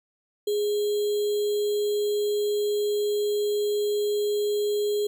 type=tone with sample-and-hold; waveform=sine; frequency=415.3 Hz; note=G#4; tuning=in tune; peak=-22 dBFS; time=0.47-5.07 s; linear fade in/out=5 ms; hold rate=3675 Hz; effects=none